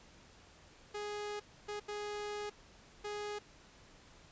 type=tone bursts at uneven times; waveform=sawtooth; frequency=415.3 Hz; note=G#4; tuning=in tune; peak=-35 dBFS; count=4; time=0.94-1.4 / 1.68-1.8 / 1.88-2.5 / 3.04-3.39 s; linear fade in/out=10 ms; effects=pink hiss -60 dBFS RMS until 4.31 s + resampled to 16000 Hz